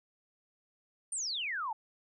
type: exponential sweep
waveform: sine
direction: down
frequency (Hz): 9320 to 830.6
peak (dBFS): -33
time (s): 1.12-1.73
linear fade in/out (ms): 5
effects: none